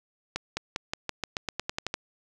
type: accelerating click train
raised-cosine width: 0.2 ms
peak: -12 dBFS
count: 13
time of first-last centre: 0.36-1.941 s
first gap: 210 ms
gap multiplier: 0.91
effects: none